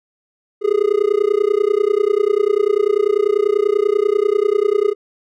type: tone with amplitude modulation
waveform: triangle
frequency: 412.7 Hz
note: G#4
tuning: 11 cents flat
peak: -7 dBFS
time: 0.61-4.95 s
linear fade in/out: 50 ms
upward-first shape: sine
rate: 30.2 Hz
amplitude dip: 100%
effects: none